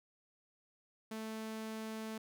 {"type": "tone", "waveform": "sawtooth", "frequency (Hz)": 220, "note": "A3", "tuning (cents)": 0, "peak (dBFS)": -37, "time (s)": [1.11, 2.18], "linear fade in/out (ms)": 5, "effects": []}